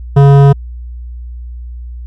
sine tone with hard clipping, 140 Hz, C#3, 18 cents sharp, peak -4 dBFS, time 0.16-0.53 s, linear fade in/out 10 ms, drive 14 dB, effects added 60 Hz sine -23 dBFS peak until 2.06 s

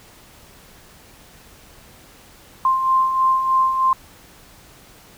sine beating tone pair, 1046.5 / 1049.7 Hz, C6 / C6, 0 / +5 cents, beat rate 3.2 Hz, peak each -24 / -15 dBFS, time 2.65-3.93 s, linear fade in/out 2 ms, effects pink hiss -47 dBFS RMS until 5.17 s

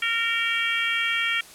harmonic tone, 461.1 Hz, A#4, 19 cents flat, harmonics 3 / 4 / 5 / 6 / 7, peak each -30 / -28 / -26 / -30 / -29 dBFS, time 0.02-1.41 s, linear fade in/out 5 ms, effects white hiss -46 dBFS RMS until 1.54 s + low-pass 11000 Hz 12 dB/octave

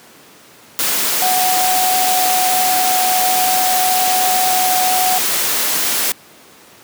sine tone in noise, 740 Hz, F#5, in tune, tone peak -15 dBFS, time 1.22-5.18 s, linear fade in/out 0 ms, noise white, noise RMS -17 dBFS, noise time 0.79-6.12 s, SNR -1 dB, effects pink hiss -43 dBFS RMS until 6.83 s + high-pass 200 Hz 12 dB/octave

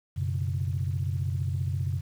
sine chord, F# suspended fourth, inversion none, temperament equal, 92.5 / 123.47 / 138.59 Hz, F#2 / B2 / C#3, 0 / 0 / 0 cents, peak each -28 / -32 / -31 dBFS, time 0.16-2.01 s, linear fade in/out 20 ms, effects tanh soft clip ceiling -18 dBFS + 9-bit

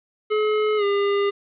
square tone with pitch glide, 426.8 to 402.8 Hz, G#4 to G4, +47 to +47 cents, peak -19 dBFS, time 0.3-1.31 s, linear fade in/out 20 ms, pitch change -100 cents, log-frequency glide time 0.77-0.84 s, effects resampled to 8000 Hz + 9-bit

